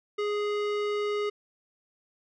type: tone with low-pass filter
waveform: square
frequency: 415.3 Hz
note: G#4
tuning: in tune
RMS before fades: -29 dBFS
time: 0.18-1.3 s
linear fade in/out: 10 ms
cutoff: 3400 Hz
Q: 0.9
effects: none